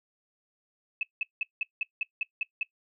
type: tone bursts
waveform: sine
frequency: 2606 Hz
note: E7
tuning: 20 cents flat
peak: -26 dBFS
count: 9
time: 1.01-2.63 s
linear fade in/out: 2 ms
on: 20 ms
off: 180 ms
effects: noise-tail reverb RT60 0.1 s tail -20 dB re dry